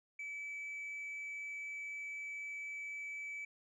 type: tone with frequency modulation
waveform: sine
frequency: 2299 Hz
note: D7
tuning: 37 cents flat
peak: -39 dBFS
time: 0.19-3.45 s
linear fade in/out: 5 ms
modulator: 94 Hz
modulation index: 0.24
effects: tanh soft clip ceiling -40 dBFS